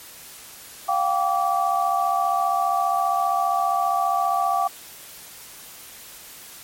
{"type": "tone cluster", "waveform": "sine", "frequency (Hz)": [705, 780, 1155], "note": ["F5", "G5", "D6"], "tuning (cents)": [16, -9, -29], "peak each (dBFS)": -23, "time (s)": [0.88, 4.68], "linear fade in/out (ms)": 10, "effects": ["white hiss -42 dBFS RMS until 6.63 s", "MP3 64 kbps"]}